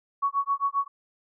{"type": "tone with tremolo", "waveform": "sine", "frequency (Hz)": 1117, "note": "C#6", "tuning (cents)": 13, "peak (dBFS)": -20, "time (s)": [0.22, 0.88], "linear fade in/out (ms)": 10, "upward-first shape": "sine", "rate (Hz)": 7.5, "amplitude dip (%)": 100, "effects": []}